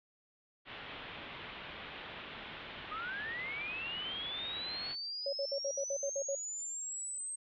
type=low-pass noise; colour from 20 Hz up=white; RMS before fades=-47 dBFS; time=0.65-4.96 s; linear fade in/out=50 ms; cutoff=3500 Hz; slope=48 dB/octave
type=linear sweep; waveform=sine; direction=up; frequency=1215 to 8372 Hz; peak=-38 dBFS; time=2.91-7.36 s; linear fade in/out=10 ms
type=tone bursts; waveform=sine; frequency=555 Hz; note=C#5; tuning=2 cents sharp; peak=-33 dBFS; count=9; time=5.26-6.352 s; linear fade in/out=5 ms; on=68 ms; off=60 ms
effects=none